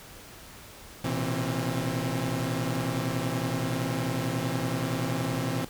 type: tone cluster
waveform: sawtooth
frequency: 117.9 / 128.7 / 165.4 / 267.5 Hz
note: A#2 / C3 / E3 / C4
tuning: +20 / -28 / +6 / +38 cents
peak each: -29 dBFS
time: 1.04-5.65 s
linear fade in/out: 5 ms
effects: pink hiss -47 dBFS RMS until 5.69 s